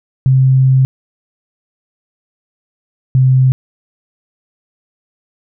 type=tone pair in turn; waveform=sine; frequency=131.7 / 130.19 Hz; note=C3 / C3; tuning=+12 / -8 cents; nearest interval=unison; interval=20 cents; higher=first; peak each=-6 dBFS; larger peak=neither; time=0.26-0.85 / 3.15-3.52 s; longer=first; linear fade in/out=0 ms; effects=none